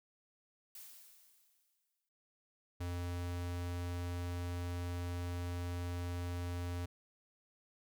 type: noise with exponential decay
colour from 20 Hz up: blue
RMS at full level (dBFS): -50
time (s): 0.75-2.09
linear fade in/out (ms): 2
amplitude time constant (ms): 290
type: tone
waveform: square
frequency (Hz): 87.9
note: F2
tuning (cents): +12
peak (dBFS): -38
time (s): 2.8-6.86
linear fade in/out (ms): 10
effects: none